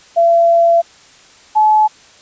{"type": "tone pair in turn", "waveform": "sine", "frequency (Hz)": [677, 858.3], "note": ["E5", "A5"], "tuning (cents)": [46, -43], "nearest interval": "major third", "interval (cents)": 411, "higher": "second", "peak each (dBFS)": -7, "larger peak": "neither", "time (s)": [[0.16, 0.82], [1.55, 1.88]], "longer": "first", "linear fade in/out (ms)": 20, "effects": ["white hiss -44 dBFS RMS until 2.21 s", "resampled to 16000 Hz"]}